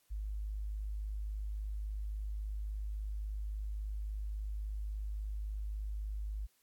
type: tone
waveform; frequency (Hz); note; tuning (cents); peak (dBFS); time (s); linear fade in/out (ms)
sine; 51.8; G#1; -4; -36; 0.1-6.47; 20
effects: white hiss -73 dBFS RMS until 6.62 s + AAC 64 kbps